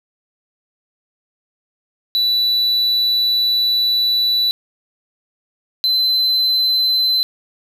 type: tone pair in turn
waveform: triangle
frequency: 3960 / 4055 Hz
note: B7 / B7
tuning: +4 / +45 cents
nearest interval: unison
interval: 41 cents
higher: second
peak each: -12 dBFS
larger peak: neither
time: 2.15-4.51 / 5.84-7.23 s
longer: first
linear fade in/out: 0 ms
effects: none